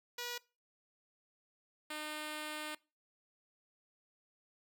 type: tone pair in turn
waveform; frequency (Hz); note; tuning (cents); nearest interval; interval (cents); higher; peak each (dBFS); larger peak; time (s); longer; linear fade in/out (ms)
5% pulse; 483.6 / 304.6; B4 / D#4; -36 / -37; minor sixth; 801; first; -28 / -29; first; 0.18-0.38 / 1.9-2.75; second; 5
effects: noise-tail reverb RT60 0.3 s tail -22 dB re dry